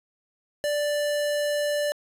square tone, 587.3 Hz, D5, in tune, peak -24 dBFS, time 0.64-1.92 s, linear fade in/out 0 ms, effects resampled to 32000 Hz + 9-bit

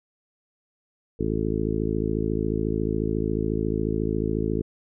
harmonic tone, 54.1 Hz, A1, 29 cents flat, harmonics 1 / 2 / 3 / 4 / 5 / 6 / 7 / 8, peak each -31 / -31 / -31 / -31 / -31 / -31 / -31 / -31 dBFS, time 1.19-4.62 s, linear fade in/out 10 ms, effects none

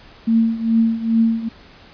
sine tone with tremolo, 226.7 Hz, A#3, 48 cents flat, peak -10 dBFS, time 0.27-1.49 s, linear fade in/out 10 ms, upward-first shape triangle, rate 2.4 Hz, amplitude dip 85%, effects pink hiss -45 dBFS RMS until 1.93 s + resampled to 11025 Hz

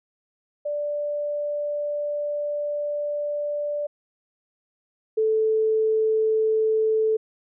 sine tone pair in turn, 587 / 438.3 Hz, D5 / A4, -1 / -7 cents, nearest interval perfect fourth, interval 506 cents, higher first, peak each -24 / -18 dBFS, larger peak second, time 0.65-3.87 / 5.17-7.17 s, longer first, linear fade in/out 10 ms, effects none

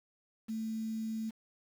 sine tone with quantisation, 221.4 Hz, A3, 11 cents sharp, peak -34 dBFS, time 0.48-1.31 s, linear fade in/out 20 ms, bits 9, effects none

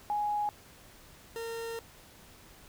sine / 40% pulse tone pair in turn, 832 / 458.7 Hz, G#5 / A#4, +3 / -28 cents, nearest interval minor seventh, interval 1031 cents, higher first, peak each -28 / -35 dBFS, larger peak first, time 0.1-0.49 / 1.36-1.79 s, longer second, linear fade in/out 0 ms, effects pink hiss -55 dBFS RMS until 2.68 s

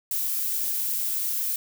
violet noise, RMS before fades -27 dBFS, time 0.11-1.56 s, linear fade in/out 2 ms, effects none

